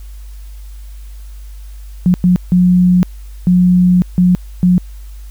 sine tone bursts at uneven times, 179.9 Hz, F#3, 48 cents flat, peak -6 dBFS, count 6, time 2.06-2.14 / 2.24-2.36 / 2.52-3.03 / 3.47-4.02 / 4.18-4.35 / 4.63-4.78 s, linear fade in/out 0 ms, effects added 50 Hz sine -28 dBFS peak until 5.3 s + white hiss -48 dBFS RMS until 5.3 s

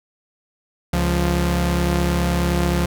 sawtooth tone pair together, 69.55 / 174.61 Hz, C#2 / F3, +6 / 0 cents, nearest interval octave + major third, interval 1594 cents, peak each -16 dBFS, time 0.93-2.86 s, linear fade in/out 5 ms, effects none

